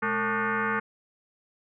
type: tone with frequency modulation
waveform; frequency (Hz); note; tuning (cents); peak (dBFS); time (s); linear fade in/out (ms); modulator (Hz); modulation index
sine; 120; B2; -49; -24; 0.02-0.8; 10; 333; 5.3
effects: none